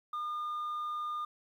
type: tone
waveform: sine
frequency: 1213 Hz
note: D#6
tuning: 44 cents flat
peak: -31 dBFS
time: 0.13-1.25 s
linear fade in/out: 5 ms
effects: tanh soft clip ceiling -33 dBFS + 11-bit